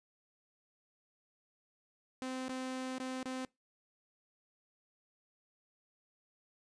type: tone with dropouts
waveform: sawtooth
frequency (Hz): 258.6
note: C4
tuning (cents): -20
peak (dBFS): -34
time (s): 2.22-3.45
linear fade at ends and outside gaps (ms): 0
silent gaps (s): 2.482-2.493 / 2.983-3 / 3.23-3.256
effects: noise-tail reverb RT60 0.2 s tail -23 dB re dry + resampled to 22050 Hz